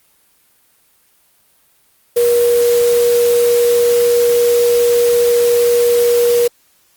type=tone in noise; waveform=sine; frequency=477.8 Hz; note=A#4; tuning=43 cents sharp; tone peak=-9 dBFS; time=2.16-6.48 s; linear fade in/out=10 ms; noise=white; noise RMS=-24 dBFS; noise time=2.16-6.48 s; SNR=+12 dB; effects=white hiss -55 dBFS RMS until 6.96 s + Opus 32 kbps